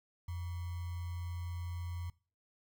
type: tone with sample-and-hold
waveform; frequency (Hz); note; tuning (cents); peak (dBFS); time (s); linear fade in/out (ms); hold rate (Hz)
sine; 87; F2; -6; -37; 0.28-2.1; 5; 1050
effects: noise-tail reverb RT60 0.4 s tail -22 dB re dry